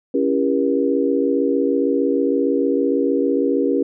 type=chord; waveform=sine; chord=C# diminished seventh; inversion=none; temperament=just; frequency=277.2 / 332.6 / 399.1 / 479 Hz; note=C#4 / E4 / G4 / Bb4; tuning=0 / +16 / +31 / +47 cents; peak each=-19 / -24 / -21 / -21 dBFS; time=0.14-3.83 s; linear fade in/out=5 ms; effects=none